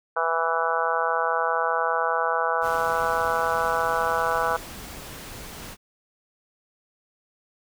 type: harmonic tone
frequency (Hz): 164.81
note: E3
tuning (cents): 0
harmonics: 3 / 4 / 5 / 6 / 7 / 8 / 9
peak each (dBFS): -29 / -29 / -29 / -29 / -29 / -29 / -29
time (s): 0.16-4.57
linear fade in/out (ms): 10
type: noise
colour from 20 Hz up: pink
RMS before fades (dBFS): -39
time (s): 2.61-5.77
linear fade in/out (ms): 50
effects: none